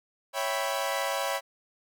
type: chord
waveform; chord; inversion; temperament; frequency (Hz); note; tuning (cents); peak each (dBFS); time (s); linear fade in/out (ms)
sawtooth; C# half-diminished seventh; none; equal; 554.4 / 659.3 / 784 / 987.8; C#5 / E5 / G5 / B5; 0 / 0 / 0 / 0; -28 / -30 / -31 / -30; 0.33-1.41; 50
effects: none